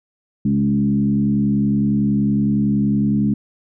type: tone with frequency modulation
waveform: sine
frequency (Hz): 207.7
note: G#3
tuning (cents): 0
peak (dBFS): -14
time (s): 0.45-3.34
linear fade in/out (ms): 5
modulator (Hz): 70.8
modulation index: 0.91
effects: none